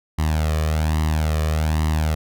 sawtooth tone with flanger, 77.78 Hz, D#2, in tune, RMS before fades -20 dBFS, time 0.18-2.15 s, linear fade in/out 10 ms, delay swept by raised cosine 1 to 1.7 ms, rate 1.2 Hz, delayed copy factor +0.7, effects none

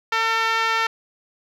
5% pulse tone with band-pass filter, 450.9 Hz, A4, 42 cents sharp, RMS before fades -21 dBFS, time 0.12-0.87 s, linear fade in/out 5 ms, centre 1300 Hz, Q 1.3, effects none

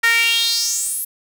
sawtooth tone with high-pass filter sweep, 461.9 Hz, A#4, 16 cents flat, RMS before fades -18 dBFS, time 0.03-1.05 s, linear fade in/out 10 ms, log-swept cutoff 1700 to 12000 Hz, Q 4.9, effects none

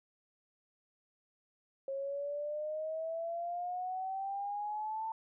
sine exponential sweep, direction up, 540 to 896 Hz, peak -35 dBFS, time 1.88-5.12 s, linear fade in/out 2 ms, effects none

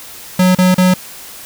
square tone bursts, 183.5 Hz, F#3, 14 cents flat, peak -8 dBFS, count 3, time 0.39-0.94 s, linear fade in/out 5 ms, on 160 ms, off 35 ms, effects white hiss -33 dBFS RMS until 1.45 s

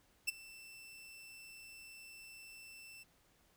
sawtooth tone with ADSR envelope, 2669 Hz, E7, 21 cents sharp, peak -27 dBFS, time 0.27-3.04 s, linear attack 17 ms, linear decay 17 ms, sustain -22 dB, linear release 19 ms, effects pink hiss -71 dBFS RMS until 3.56 s

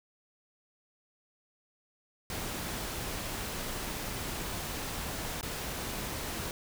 pink noise with dropouts, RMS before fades -37 dBFS, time 2.3-6.51 s, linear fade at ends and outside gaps 1 ms, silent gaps 5.411-5.429 s, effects none

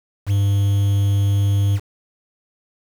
triangle tone with quantisation, 100.1 Hz, G2, 37 cents sharp, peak -12 dBFS, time 0.26-1.8 s, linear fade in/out 50 ms, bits 6, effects none

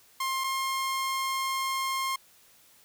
sawtooth tone pair in turn, 1060 / 1065.4 Hz, C6 / C6, +22 / +31 cents, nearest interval unison, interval 9 cents, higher second, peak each -24 dBFS, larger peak neither, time 0.2-0.44 / 0.44-2.16 s, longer second, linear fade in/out 5 ms, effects white hiss -59 dBFS RMS until 2.84 s

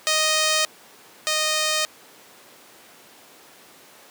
5% pulse tone pair in turn, 622.3 / 619.5 Hz, D#5 / D#5, 0 / -8 cents, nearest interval unison, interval 8 cents, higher first, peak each -7 / -9 dBFS, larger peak first, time 0.07-0.65 / 1.27-1.85 s, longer neither, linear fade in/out 0 ms, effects pink hiss -48 dBFS RMS until 4.1 s + high-pass 300 Hz 12 dB/octave

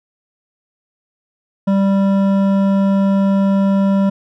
sine tone with hard clipping, 196 Hz, G3, in tune, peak -13 dBFS, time 1.67-4.1 s, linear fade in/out 10 ms, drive 11 dB, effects none

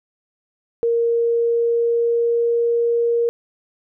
sine tone with pitch glide, 466.2 to 469.2 Hz, A#4 to A#4, 0 to +11 cents, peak -15 dBFS, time 0.83-3.29 s, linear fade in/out 0 ms, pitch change +11 cents, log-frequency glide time 0.97-2.64 s, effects none

